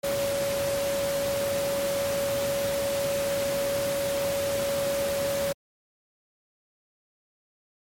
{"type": "tone in noise", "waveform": "sine", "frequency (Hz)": 560, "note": "C#5", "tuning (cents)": 18, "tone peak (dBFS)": -25, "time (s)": [0.03, 5.53], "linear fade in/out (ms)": 10, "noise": "pink", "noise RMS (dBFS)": -32, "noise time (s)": [0.03, 5.53], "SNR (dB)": 4, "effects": ["high-pass 100 Hz 12 dB/octave", "MP3 64 kbps"]}